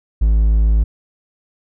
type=tone; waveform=triangle; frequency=53.8 Hz; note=A1; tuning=38 cents flat; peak=-8 dBFS; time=0.21-0.84 s; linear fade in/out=10 ms; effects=none